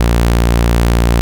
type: tone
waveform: sawtooth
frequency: 58.27 Hz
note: A#1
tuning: in tune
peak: -5 dBFS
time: 0-1.21 s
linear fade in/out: 0 ms
effects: none